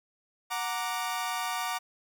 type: chord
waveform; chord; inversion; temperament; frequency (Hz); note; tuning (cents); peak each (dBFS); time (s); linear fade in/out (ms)
sawtooth; Gb augmented; none; equal with one note detuned; 735.7 / 932.3 / 1174.7; Gb5 / Bb5 / D6; -10 / 0 / 0; -31; 0.5-1.79; 20
effects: none